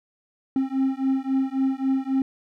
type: beating tone pair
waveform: triangle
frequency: 264.9 / 268.6 Hz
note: C4 / C4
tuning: +22 / +46 cents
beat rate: 3.7 Hz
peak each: -22 dBFS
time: 0.56-2.22 s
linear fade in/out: 2 ms
effects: none